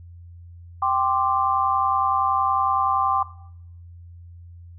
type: chord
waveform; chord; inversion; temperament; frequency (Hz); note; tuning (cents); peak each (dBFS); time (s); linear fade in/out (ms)
sine; G suspended fourth; none; just; 784 / 1045.3 / 1176; G5 / C6 / D6; 0 / -2 / +2; -23; 0.82-3.23; 5
effects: noise-tail reverb RT60 0.7 s tail -17 dB re dry + added 86 Hz sine -40 dBFS peak until 4.78 s